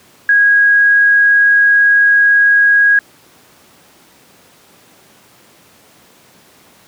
sine tone, 1647 Hz, G#6, 15 cents flat, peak -6 dBFS, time 0.29-2.99 s, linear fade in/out 2 ms, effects pink hiss -46 dBFS RMS until 6.87 s + high-pass 150 Hz 12 dB/octave

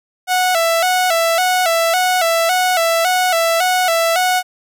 sawtooth tone with vibrato, 698.5 Hz, F5, in tune, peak -9 dBFS, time 0.27-4.43 s, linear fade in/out 50 ms, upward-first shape square, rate 1.8 Hz, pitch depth 88 cents each way, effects none

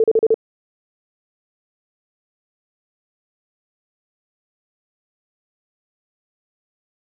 sine tone bursts, 444.8 Hz, A4, 19 cents sharp, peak -10 dBFS, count 5, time 0-0.343 s, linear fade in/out 2 ms, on 39 ms, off 37 ms, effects none

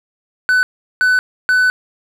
triangle tone bursts at uneven times, 1500 Hz, F#6, 23 cents sharp, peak -8 dBFS, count 3, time 0.49-0.63 / 1.01-1.19 / 1.49-1.7 s, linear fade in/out 0 ms, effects none

